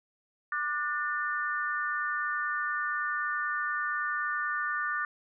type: tone cluster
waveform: sine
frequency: 1189 / 1460 / 1792 Hz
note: D6 / F#6 / A6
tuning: +21 / -24 / +31 cents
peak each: -33 / -33 / -33 dBFS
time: 0.52-5.05 s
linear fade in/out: 2 ms
effects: none